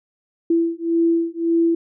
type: beating tone pair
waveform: sine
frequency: 333 / 334.8 Hz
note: E4 / E4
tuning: +18 / +27 cents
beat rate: 1.8 Hz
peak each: -19 dBFS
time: 0.5-1.75 s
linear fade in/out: 5 ms
effects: none